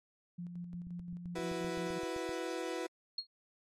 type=tone with tremolo; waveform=sine; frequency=174.61 Hz; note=F3; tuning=in tune; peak=-39 dBFS; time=0.38-1.99 s; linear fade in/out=10 ms; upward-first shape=square; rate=5.7 Hz; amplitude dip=40%
type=click train; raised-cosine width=5 ms; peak=-39 dBFS; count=13; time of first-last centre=0.74-2.292 s; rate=7.73 Hz
type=chord; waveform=35% pulse; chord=E suspended second; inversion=none; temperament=equal; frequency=329.6 / 370 / 493.9 Hz; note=E4 / F#4 / B4; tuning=0 / 0 / 0 cents; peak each=-39 dBFS; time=1.35-2.87 s; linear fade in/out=10 ms
type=tone with exponential decay; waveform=sine; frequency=4289 Hz; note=C8; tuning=42 cents sharp; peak=-31 dBFS; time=3.18-3.27 s; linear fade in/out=5 ms; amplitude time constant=19 ms
effects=low-pass 9000 Hz 12 dB/octave + MP3 64 kbps